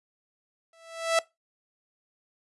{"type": "tone with exponential growth", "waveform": "sawtooth", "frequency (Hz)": 659.3, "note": "E5", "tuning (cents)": 0, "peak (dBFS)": -14, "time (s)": [0.73, 1.19], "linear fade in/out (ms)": 2, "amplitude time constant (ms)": 98, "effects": ["noise-tail reverb RT60 0.2 s tail -21 dB re dry", "resampled to 24000 Hz"]}